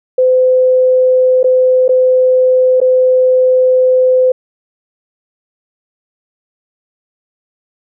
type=tone with dropouts; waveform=sine; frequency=511 Hz; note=C5; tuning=41 cents flat; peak=-6 dBFS; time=0.18-4.32 s; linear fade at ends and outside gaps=5 ms; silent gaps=1.431-1.442 / 1.881-1.891 / 2.803-2.814 s; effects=none